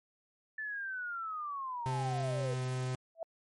sine linear sweep, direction down, 1760 to 476.3 Hz, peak -36 dBFS, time 0.58-2.54 s, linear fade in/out 5 ms
45% pulse tone with pitch glide, 130.6 to 128.21 Hz, C3 to C3, -3 to -35 cents, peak -33 dBFS, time 1.86-2.95 s, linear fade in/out 0 ms, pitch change -32 cents, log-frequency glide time 2.4-2.6 s
sine tone with exponential growth, 659.3 Hz, E5, in tune, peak -31 dBFS, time 3.15-3.23 s, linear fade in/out 2 ms, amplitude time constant 17 ms
effects MP3 48 kbps

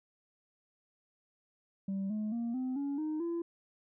sine tone with pitch steps, 194.6 / 213.4 / 234.1 / 256.8 / 281.6 / 308.9 / 338.8 Hz, G3 / G#3 / A#3 / C4 / C#4 / D#4 / E4, -12 / +47 / +8 / -32 / +27 / -12 / +48 cents, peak -30 dBFS, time 1.88-3.42 s, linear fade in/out 5 ms, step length 220 ms, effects tanh soft clip ceiling -31 dBFS

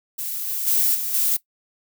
violet noise with level steps, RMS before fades -28 / -26 / -19 / -26 / -20 dBFS, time 0.18-1.37 s, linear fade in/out 10 ms, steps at 0.47 / 0.66 / 0.94 / 1.13 s, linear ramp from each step 20 ms, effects noise-tail reverb RT60 0.1 s tail -18 dB re dry

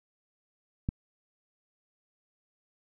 click, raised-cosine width 5 ms, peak -16 dBFS, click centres 0.889 s, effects none

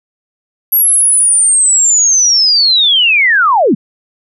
sine linear sweep, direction down, 11660 to 164.81 Hz, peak -6 dBFS, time 0.72-3.75 s, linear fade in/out 10 ms, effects none

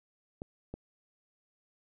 clicks, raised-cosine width 2 ms, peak -26 dBFS, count 2, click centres 0.419 / 0.74 s, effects none

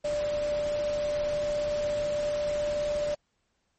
sine tone in noise, 591 Hz, D5, 11 cents sharp, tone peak -26 dBFS, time 0.04-3.15 s, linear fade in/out 10 ms, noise pink, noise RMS -40 dBFS, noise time 0.04-3.15 s, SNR +11 dB, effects pink hiss -75 dBFS RMS until 3.78 s + MP3 32 kbps

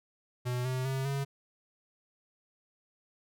square tone with pitch steps, 124 / 128.67 / 133.52 / 138.54 Hz, B2 / C3 / C3 / C#3, +7 / -29 / +35 / -1 cents, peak -31 dBFS, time 0.45-1.25 s, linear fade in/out 20 ms, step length 200 ms, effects none

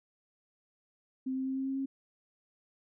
sine tone with pitch steps, 261.3 / 263.1 / 264.9 / 266.8 / 268.6 / 270.5 Hz, C4 / C4 / C4 / C4 / C4 / C#4, -2 / +10 / +22 / +34 / +46 / -42 cents, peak -31 dBFS, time 1.26-1.86 s, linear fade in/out 10 ms, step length 100 ms, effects none

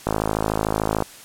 click train, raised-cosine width 1 ms, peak -6 dBFS, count 52, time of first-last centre 0.07-1.023 s, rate 53.5 Hz, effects white hiss -43 dBFS RMS until 1.24 s + low-pass 12000 Hz 12 dB/octave

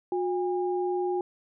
sine tone pair together, 361 / 810.4 Hz, F#4 / G#5, -43 / -43 cents, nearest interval octave + major second, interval 1400 cents, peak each -26 / -32 dBFS, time 0.12-1.21 s, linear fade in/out 2 ms, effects none

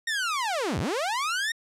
sawtooth linear two-way sweep, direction down then up, 1873 to 64.4 to 1873 Hz, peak -22 dBFS, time 0.07-1.52 s, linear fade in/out 5 ms, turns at 0.79 s, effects low-pass 9000 Hz 12 dB/octave

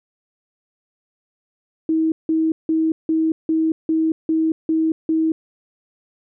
sine tone bursts, 320 Hz, D#4, 49 cents sharp, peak -15 dBFS, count 9, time 1.89-5.32 s, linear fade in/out 2 ms, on 230 ms, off 170 ms, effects none

